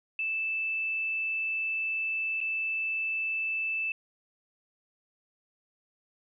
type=tone with dropouts; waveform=sine; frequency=2637 Hz; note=E7; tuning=in tune; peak=-28 dBFS; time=0.19-3.92 s; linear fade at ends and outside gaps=2 ms; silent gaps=2.405-2.412 s; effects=none